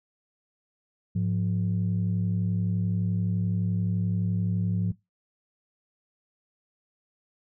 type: tone pair together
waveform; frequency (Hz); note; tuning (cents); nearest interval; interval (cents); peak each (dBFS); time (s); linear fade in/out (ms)
sine; 105.1 / 176.76; G#2 / F3; +21 / +21; major sixth; 900; -25; 1.15-4.92; 10
effects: noise-tail reverb RT60 0.2 s tail -21 dB re dry + tanh soft clip ceiling -18 dBFS